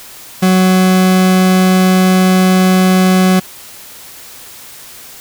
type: tone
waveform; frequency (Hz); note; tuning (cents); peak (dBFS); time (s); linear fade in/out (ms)
40% pulse; 185.8; F#3; +7; -6; 0.42-3.4; 10
effects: white hiss -34 dBFS RMS until 5.2 s